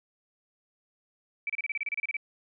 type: tone bursts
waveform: sine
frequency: 2310 Hz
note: D7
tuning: 29 cents flat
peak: -28 dBFS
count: 13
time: 1.47-2.168 s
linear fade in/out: 2 ms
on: 26 ms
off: 30 ms
effects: none